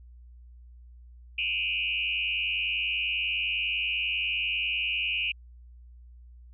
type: tone with frequency modulation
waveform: sine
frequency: 2671 Hz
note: E7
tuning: 22 cents sharp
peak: -26 dBFS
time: 1.38-5.32 s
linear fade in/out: 5 ms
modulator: 90.1 Hz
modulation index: 3
effects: added 60 Hz sine -47 dBFS peak until 6.53 s